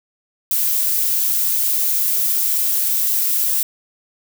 violet noise, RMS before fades -18 dBFS, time 0.51-3.63 s, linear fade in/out 2 ms, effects none

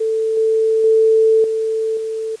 sine tone with level steps, 442.9 Hz, A4, 11 cents sharp, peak -15 / -12 / -9 / -16 / -20 dBFS, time 0-2.36 s, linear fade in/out 10 ms, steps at 0.37 / 0.84 / 1.44 / 1.97 s, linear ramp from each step 2 ms, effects white hiss -45 dBFS RMS until 2.4 s + resampled to 22050 Hz

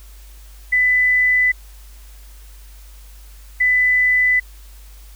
sine tone pair in turn, 1998 / 1998 Hz, B6 / B6, +20 / +20 cents, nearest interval unison, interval 0 cents, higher neither, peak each -12 dBFS, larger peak neither, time 0.72-1.52 / 3.6-4.4 s, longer neither, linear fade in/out 10 ms, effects added 50 Hz sine -38 dBFS peak until 5.15 s + white hiss -49 dBFS RMS until 5.15 s

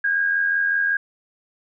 sine tone pair together, 1541.7 / 1627 Hz, G6 / G#6, -29 / -36 cents, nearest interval minor second, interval 93 cents, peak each -28 / -18 dBFS, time 0.04-0.97 s, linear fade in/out 5 ms, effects none

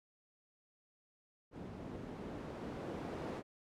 blue noise with low-pass filter sweep, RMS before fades -45 dBFS, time 1.51-3.43 s, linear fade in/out 50 ms, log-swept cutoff 220 to 400 Hz, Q 0.78, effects none

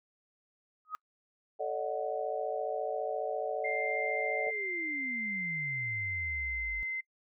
sine tone with exponential growth, 1258 Hz, D#6, 19 cents sharp, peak -30 dBFS, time 0.85-0.95 s, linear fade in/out 0 ms, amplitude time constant 20 ms
sine chord, D# half-diminished seventh, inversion second, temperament equal with one note detuned, 440 / 567.7 / 622.3 / 740 Hz, A4 / C#5 / D#5 / F#5, 0 / +41 / 0 / 0 cents, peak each -37 dBFS, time 1.59-4.51 s, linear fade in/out 20 ms
sine tone with pitch glide, 2099 to 2070 Hz, C7 to C7, +5 to -19 cents, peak -33 dBFS, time 3.64-7.01 s, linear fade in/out 10 ms, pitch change -24 cents, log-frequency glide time 3.89-6.8 s
sine exponential sweep, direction down, 460.6 to 45.98 Hz, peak -40 dBFS, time 4.47-6.83 s, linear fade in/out 0 ms
effects noise-tail reverb RT60 0.1 s tail -26 dB re dry

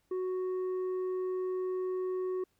triangle tone with tanh clipping, 370 Hz, F#4, in tune, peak -32 dBFS, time 0.11-2.44 s, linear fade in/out 5 ms, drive 9 dB, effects pink hiss -75 dBFS RMS until 2.59 s

